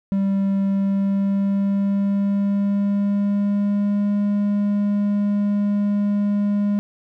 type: tone with pitch glide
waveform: triangle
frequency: 196 to 204.3 Hz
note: G3 to G#3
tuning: 0 to -28 cents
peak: -15 dBFS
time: 0.12-6.79 s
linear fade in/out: 0 ms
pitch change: +72 cents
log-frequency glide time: 0.65-4.14 s
effects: none